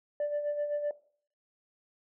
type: tone with tremolo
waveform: sine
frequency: 587.3 Hz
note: D5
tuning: in tune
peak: -25 dBFS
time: 0.2-0.91 s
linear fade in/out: 2 ms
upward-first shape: sine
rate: 7.8 Hz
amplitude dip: 55%
effects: noise-tail reverb RT60 0.5 s tail -18 dB re dry + tanh soft clip ceiling -26 dBFS